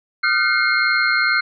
sine tone cluster, 1224 / 1398 / 1520 / 2142 / 4212 Hz, D#6 / F6 / F#6 / C7 / C8, -29 / +1 / +46 / +40 / +11 cents, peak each -27 / -20 / -20 / -19 / -25 dBFS, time 0.23-1.41 s, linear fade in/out 10 ms, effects none

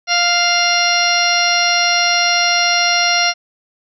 harmonic tone with a mistuned harmonic, 698.5 Hz, F5, in tune, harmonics 1 / 2 / 3 / 4 / 5 / 6 / 7 / 8, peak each -19 / -20 / -19 / -20 / -27 / -20 / -28 / -18 dBFS, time 0.07-3.34 s, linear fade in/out 50 ms, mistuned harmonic 7, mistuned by +30 cents, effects none

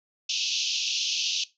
pink band-pass noise, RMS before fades -28 dBFS, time 0.29-1.44 s, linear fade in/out 5 ms, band 2600 to 6400 Hz, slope 96 dB/octave, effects noise-tail reverb RT60 0.2 s tail -17 dB re dry

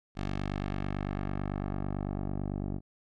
10% pulse tone with low-pass filter sweep, 49 Hz, G1, in tune, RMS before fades -34 dBFS, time 0.15-2.81 s, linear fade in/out 50 ms, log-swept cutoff 4800 to 480 Hz, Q 0.79, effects none

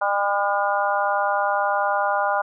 harmonic tone with a mistuned harmonic, 201.2 Hz, G3, 45 cents sharp, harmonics 3 / 4 / 5 / 6 / 7, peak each -25 / -23 / -26 / -28 / -26 dBFS, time 0.01-2.42 s, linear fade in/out 10 ms, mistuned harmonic 7, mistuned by +26 cents, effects none

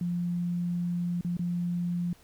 sine tone with dropouts, 174.61 Hz, F3, in tune, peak -27 dBFS, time 0.01-2.13 s, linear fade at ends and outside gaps 2 ms, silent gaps 1.21-1.247 / 1.369-1.393 s, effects pink hiss -59 dBFS RMS until 2.23 s

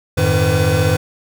square tone cluster, 90.4 / 106.1 / 154.4 / 503 Hz, F#2 / G#2 / D#3 / B4, -40 / +38 / -13 / +32 cents, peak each -19 dBFS, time 0.17-0.97 s, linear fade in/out 10 ms, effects none

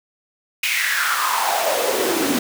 pink noise with high-pass filter sweep, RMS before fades -20 dBFS, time 0.63-2.39 s, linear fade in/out 5 ms, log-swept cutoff 2500 to 250 Hz, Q 5.1, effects none

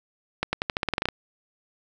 accelerating click train, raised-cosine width 0.3 ms, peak -8 dBFS, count 12, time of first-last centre 0.43-1.087 s, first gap 100 ms, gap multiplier 0.89, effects none

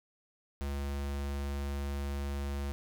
square tone, 70.3 Hz, C#2, 25 cents sharp, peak -34 dBFS, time 0.61-2.72 s, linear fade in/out 0 ms, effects none

